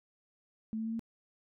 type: tone with pitch steps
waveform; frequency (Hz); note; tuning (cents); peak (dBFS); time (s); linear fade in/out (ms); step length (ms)
sine; 220 / 222.6 / 225.1 / 227.8; A3 / A3 / A3 / A#3; 0 / +20 / +40 / -40; -33; 0.73-0.994; 0; 66
effects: none